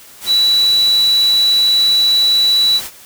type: tone in noise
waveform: sine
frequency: 3940 Hz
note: B7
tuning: 5 cents flat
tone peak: -9 dBFS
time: 0.26-2.81 s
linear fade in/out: 50 ms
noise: white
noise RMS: -27 dBFS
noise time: 0.2-2.91 s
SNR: +15 dB
effects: white hiss -40 dBFS RMS until 3.05 s